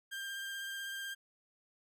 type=tone with vibrato; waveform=30% pulse; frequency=1591 Hz; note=G6; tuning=25 cents sharp; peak=-37 dBFS; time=0.11-1.15 s; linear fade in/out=20 ms; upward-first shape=triangle; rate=16 Hz; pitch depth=19 cents each way; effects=none